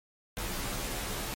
pink noise with comb filter, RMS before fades -35 dBFS, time 0.37-1.34 s, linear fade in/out 0 ms, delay 13 ms, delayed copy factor -1, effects MP3 64 kbps

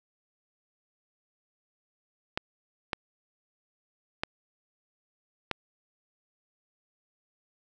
clicks, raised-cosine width 0.3 ms, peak -12 dBFS, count 4, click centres 2.375 / 2.932 / 4.235 / 5.513 s, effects none

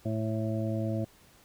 harmonic tone, 110 Hz, A2, in tune, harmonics 1 / 2 / 3 / 5 / 6, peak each -31 / -34 / -36 / -38 / -39 dBFS, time 0.05-1.05 s, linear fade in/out 10 ms, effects pink hiss -59 dBFS RMS until 1.44 s

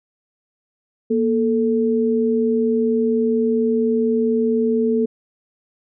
sine tone pair together, 235.7 / 440 Hz, A#3 / A4, +19 / 0 cents, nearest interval major seventh, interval 1081 cents, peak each -18 dBFS, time 1.1-5.06 s, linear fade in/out 10 ms, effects none

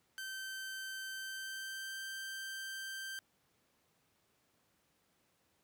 sawtooth tone with pitch glide, 1549 to 1566.1 Hz, G6 to G6, -21 to -2 cents, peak -38 dBFS, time 0.18-3.19 s, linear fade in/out 0 ms, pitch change +19 cents, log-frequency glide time 1.1-2.01 s, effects pink hiss -75 dBFS RMS until 5.63 s + high-pass 100 Hz 12 dB/octave

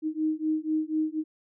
sine beating tone pair, 310 / 314.1 Hz, D#4 / D#4, -6 / +16 cents, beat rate 4.1 Hz, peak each -28 dBFS, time 0.02-1.24 s, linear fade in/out 50 ms, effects none

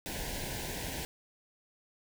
pink band-stop noise, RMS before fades -38 dBFS, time 0.06-1.05 s, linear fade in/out 0 ms, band 1000 to 1500 Hz, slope 96 dB/octave, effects none

